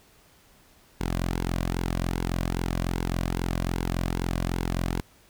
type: tone with flanger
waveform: sawtooth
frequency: 43.65 Hz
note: F1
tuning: in tune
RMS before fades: -28 dBFS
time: 1-5.01 s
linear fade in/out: 10 ms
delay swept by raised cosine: 1.6 to 2.33 ms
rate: 2.5 Hz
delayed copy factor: -0.55
effects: pink hiss -58 dBFS RMS until 5.29 s